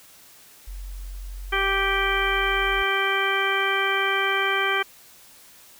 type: tone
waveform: sine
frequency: 45.94 Hz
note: F#1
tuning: 12 cents flat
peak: -32 dBFS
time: 0.67-2.83 s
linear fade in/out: 10 ms
type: harmonic tone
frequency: 391.1 Hz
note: G4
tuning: 4 cents flat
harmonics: 1 / 2 / 3 / 4 / 5 / 6 / 8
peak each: -28 / -31 / -27 / -26 / -29 / -27 / -30 dBFS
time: 1.52-4.83 s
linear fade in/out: 10 ms
effects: white hiss -50 dBFS RMS until 5.79 s